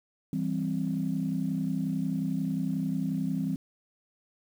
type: chord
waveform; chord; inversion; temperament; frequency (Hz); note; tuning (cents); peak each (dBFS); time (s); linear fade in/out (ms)
sine; C major; first; equal; 164.81 / 196 / 261.6; E3 / G3 / C4; 0 / 0 / 0; -31; 0.33-3.56; 2
effects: tanh soft clip ceiling -18 dBFS + 9-bit